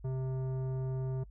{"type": "tone with tanh clipping", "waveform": "sine", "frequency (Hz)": 130.81, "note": "C3", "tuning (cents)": 0, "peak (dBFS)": -34, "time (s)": [0.04, 1.24], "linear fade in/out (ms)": 10, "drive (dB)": 13, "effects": ["noise-tail reverb RT60 0.1 s tail -25 dB re dry", "added 50 Hz sine -49 dBFS peak until 1.3 s"]}